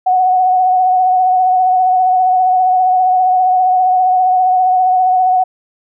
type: tone with vibrato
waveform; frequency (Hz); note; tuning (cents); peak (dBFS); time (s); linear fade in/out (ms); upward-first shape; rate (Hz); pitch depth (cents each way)
sine; 740; F#5; 0; -8; 0.06-5.44; 10; triangle; 15; 34
effects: none